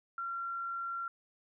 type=tone; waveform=sine; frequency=1371 Hz; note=F6; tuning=32 cents flat; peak=-35 dBFS; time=0.18-1.08 s; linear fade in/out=2 ms; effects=none